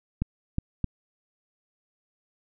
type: clicks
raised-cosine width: 5 ms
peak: -13 dBFS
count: 3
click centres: 0.22 / 0.584 / 0.843 s
effects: none